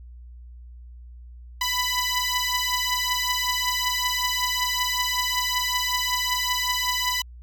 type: beating tone pair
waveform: 10% pulse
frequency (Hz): 992 / 997.3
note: B5 / B5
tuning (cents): +7 / +17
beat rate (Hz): 5.3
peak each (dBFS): -17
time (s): 1.61-7.22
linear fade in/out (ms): 5
effects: added 60 Hz sine -40 dBFS peak until 7.42 s